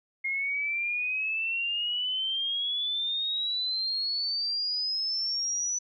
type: exponential sweep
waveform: sine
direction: up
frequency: 2137 to 5980 Hz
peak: -27 dBFS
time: 0.24-5.79 s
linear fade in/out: 10 ms
effects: none